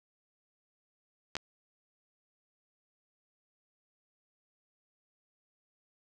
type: clicks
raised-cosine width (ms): 0.2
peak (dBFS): -17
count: 2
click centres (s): 1.354 / 1.367
effects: none